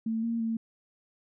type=tone with pitch steps; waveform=sine; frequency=224 / 230.9 / 225.8 Hz; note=A3 / A#3 / A3; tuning=+31 / -16 / +45 cents; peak=-27 dBFS; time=0.06-0.57 s; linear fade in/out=5 ms; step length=170 ms; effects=none